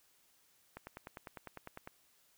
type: click train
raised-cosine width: 0.5 ms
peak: -30 dBFS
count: 12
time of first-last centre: 0.77-1.874 s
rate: 9.96 Hz
effects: white hiss -70 dBFS RMS until 2.37 s